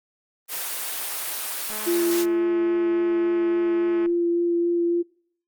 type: high-pass noise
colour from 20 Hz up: white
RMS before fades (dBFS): -29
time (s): 0.48-2.26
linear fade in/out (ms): 50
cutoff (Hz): 500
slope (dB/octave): 12
type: click train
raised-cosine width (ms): 0.5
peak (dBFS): -23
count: 506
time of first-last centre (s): 1.7-4.06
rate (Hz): 214
type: tone with vibrato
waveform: sine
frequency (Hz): 343.8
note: F4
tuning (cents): -27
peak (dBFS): -19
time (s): 1.86-5.03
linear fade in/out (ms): 20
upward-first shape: sine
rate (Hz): 3.6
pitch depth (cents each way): 9
effects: noise-tail reverb RT60 0.6 s tail -24 dB re dry + Opus 32 kbps